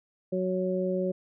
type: harmonic tone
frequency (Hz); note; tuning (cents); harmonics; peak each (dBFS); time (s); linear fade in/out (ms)
185; F#3; 0; 1 / 2 / 3; -30 / -30 / -30; 0.32-1.12; 10
effects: none